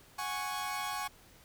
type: chord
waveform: sawtooth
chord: F# suspended second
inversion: none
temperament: equal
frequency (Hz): 740 / 830.6 / 1108.7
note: F#5 / G#5 / C#6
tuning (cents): 0 / 0 / 0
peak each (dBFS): -38 / -35 / -34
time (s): 0.18-1.08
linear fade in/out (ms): 10
effects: pink hiss -59 dBFS RMS until 1.44 s